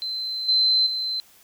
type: tone with level steps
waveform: sine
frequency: 4078 Hz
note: C8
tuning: 45 cents flat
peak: -26 / -16 / -24 dBFS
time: 0.02-1.2 s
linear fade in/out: 0 ms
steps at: 0.48 / 0.86 s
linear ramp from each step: 10 ms
effects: white hiss -54 dBFS RMS until 1.43 s